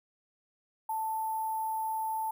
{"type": "tone with sample-and-hold", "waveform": "sine", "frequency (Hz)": 882, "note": "A5", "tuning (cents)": 4, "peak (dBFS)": -30, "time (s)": [0.89, 2.31], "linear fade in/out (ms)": 5, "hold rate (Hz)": 11025, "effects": []}